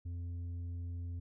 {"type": "tone with tanh clipping", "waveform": "sine", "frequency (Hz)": 86.7, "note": "F2", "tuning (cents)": -12, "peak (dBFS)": -39, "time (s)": [0.05, 1.2], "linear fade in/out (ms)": 10, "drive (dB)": 5, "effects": []}